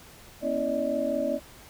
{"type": "tone cluster", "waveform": "sine", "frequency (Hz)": [238.6, 272.9, 324.4, 581, 626], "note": ["A#3", "C#4", "E4", "D5", "D#5"], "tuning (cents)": [41, -27, -28, -19, 10], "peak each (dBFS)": [-34, -32, -35, -28, -31], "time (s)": [0.41, 1.4], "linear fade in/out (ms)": 50, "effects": ["pink hiss -50 dBFS RMS until 1.69 s"]}